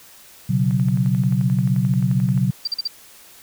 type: chord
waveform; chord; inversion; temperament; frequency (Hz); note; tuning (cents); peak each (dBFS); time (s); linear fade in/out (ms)
sine; B suspended second; none; just; 123.47 / 138.9 / 185.21; B2 / C#3 / F#3; 0 / +4 / +2; -20; 0.49-2.51; 10
type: click train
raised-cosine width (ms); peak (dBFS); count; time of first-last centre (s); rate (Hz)
0.5; -25; 20; 0.71-2.377; 11.4
type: tone bursts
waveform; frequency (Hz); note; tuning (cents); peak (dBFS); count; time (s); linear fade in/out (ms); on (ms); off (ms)
sine; 4699; D8; 0; -19; 4; 2.65-2.876; 5; 25; 42
effects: white hiss -46 dBFS RMS until 3.42 s